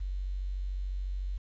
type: tone with quantisation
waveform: sine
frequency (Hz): 46.92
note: F#1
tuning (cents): +25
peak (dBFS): -31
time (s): 0-1.38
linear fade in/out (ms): 10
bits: 10
effects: resampled to 16000 Hz